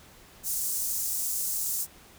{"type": "high-pass noise", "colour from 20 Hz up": "pink", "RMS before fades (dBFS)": -30, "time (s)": [0.43, 1.87], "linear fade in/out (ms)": 50, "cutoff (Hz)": 6800, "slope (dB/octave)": 24, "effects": ["pink hiss -53 dBFS RMS until 2.18 s"]}